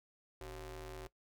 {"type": "ring-modulated tone", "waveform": "sawtooth", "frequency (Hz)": 164.81, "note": "E3", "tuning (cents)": 0, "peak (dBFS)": -38, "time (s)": [0.41, 1.07], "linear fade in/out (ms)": 2, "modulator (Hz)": 212, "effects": ["noise-tail reverb RT60 0.1 s tail -19 dB re dry"]}